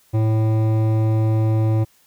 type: tone with hard clipping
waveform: sine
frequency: 110 Hz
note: A2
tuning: in tune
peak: -17 dBFS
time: 0.13-1.85 s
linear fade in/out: 20 ms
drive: 13 dB
effects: white hiss -57 dBFS RMS until 2.06 s